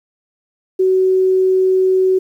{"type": "tone", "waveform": "sine", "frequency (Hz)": 375.3, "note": "F#4", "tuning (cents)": 25, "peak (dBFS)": -10, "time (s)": [0.79, 2.19], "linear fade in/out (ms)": 10, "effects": ["8-bit"]}